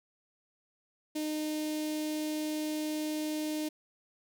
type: tone with notch filter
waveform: sawtooth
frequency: 306.3 Hz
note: D#4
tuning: 27 cents flat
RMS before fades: -34 dBFS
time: 1.15-3.69 s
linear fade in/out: 10 ms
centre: 1300 Hz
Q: 0.51
effects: none